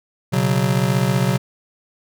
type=chord; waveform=square; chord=B suspended second; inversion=none; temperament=just; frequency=123.47 / 138.9 / 185.21 Hz; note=B2 / C#3 / F#3; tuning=0 / +4 / +2 cents; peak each=-21 dBFS; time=0.32-1.38 s; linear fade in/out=20 ms; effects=none